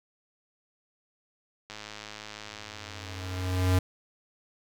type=click train; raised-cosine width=0.2 ms; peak=-23 dBFS; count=218; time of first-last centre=1.7-3.747 s; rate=106 Hz
type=tone with exponential growth; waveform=square; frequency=92 Hz; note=F#2; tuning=9 cents flat; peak=-20 dBFS; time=2.45-3.79 s; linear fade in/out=5 ms; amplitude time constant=290 ms
effects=none